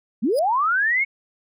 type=linear sweep; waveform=sine; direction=up; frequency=182.4 to 2231 Hz; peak=-17 dBFS; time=0.22-1.05 s; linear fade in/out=20 ms
type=tone with exponential growth; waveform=20% pulse; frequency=4961 Hz; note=D#8; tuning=6 cents flat; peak=-22 dBFS; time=0.3-0.39 s; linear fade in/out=0 ms; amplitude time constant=18 ms
effects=none